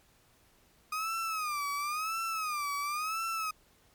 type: tone with vibrato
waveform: 35% pulse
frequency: 1236 Hz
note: D#6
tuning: 12 cents flat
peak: -30 dBFS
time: 0.92-3.51 s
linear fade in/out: 5 ms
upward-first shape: sine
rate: 0.96 Hz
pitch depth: 140 cents each way
effects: pink hiss -65 dBFS RMS until 3.94 s + MP3 96 kbps